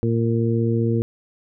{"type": "harmonic tone", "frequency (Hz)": 115.2, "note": "A#2", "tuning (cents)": -20, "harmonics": [1, 2, 3, 4], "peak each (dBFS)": [-20, -23, -25, -26], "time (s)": [0.03, 1.02], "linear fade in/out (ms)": 0, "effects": []}